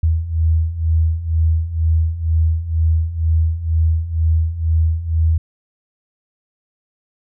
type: beating tone pair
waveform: sine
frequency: 79.5 / 81.6 Hz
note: D#2 / E2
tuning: +38 / -17 cents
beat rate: 2.1 Hz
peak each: -19 / -15 dBFS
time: 0.03-5.38 s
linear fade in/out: 5 ms
effects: none